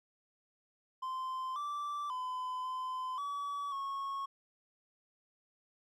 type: tone with pitch steps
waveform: triangle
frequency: 1037 / 1168 / 1014 / 1023 / 1141 / 1098 Hz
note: C6 / D6 / B5 / C6 / C#6 / C#6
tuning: -16 / -10 / +45 / -39 / +50 / -17 cents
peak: -34 dBFS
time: 1.02-4.26 s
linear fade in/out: 10 ms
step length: 540 ms
effects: none